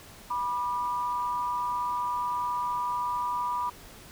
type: tone pair together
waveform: sine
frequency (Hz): 979.2 / 1195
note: B5 / D6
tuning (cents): -15 / +30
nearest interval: minor third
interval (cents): 345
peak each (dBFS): -28 / -33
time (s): 0.3-3.7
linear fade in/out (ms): 10
effects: pink hiss -49 dBFS RMS until 4.11 s